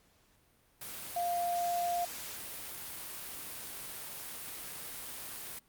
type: tone in noise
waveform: sine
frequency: 698.5 Hz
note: F5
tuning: in tune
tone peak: -30 dBFS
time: 1.16-2.05 s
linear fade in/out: 5 ms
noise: white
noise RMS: -43 dBFS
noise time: 0.81-5.59 s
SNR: +10 dB
effects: pink hiss -68 dBFS RMS until 5.68 s + Opus 48 kbps